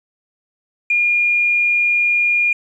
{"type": "tone", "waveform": "triangle", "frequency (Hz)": 2420, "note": "D#7", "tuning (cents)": -49, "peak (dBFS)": -9, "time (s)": [0.9, 2.53], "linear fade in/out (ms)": 5, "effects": ["tanh soft clip ceiling -11 dBFS", "resampled to 24000 Hz"]}